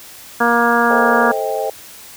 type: harmonic tone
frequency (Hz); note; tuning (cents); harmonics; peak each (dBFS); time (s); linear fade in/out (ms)
235.9; A#3; +21; 1 / 2 / 3 / 4 / 5 / 6 / 7; -19 / -19 / -19 / -19 / -19 / -19 / -19; 0.4-1.32; 10
type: chord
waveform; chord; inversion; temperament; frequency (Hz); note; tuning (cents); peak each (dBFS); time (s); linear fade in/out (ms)
sine; A half-diminished seventh; none; just; 440 / 528 / 633.6 / 792; A4 / C5 / Eb5 / G5; 0 / +16 / +31 / +18; -23; 0.9-1.7; 5
effects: white hiss -38 dBFS RMS until 2.16 s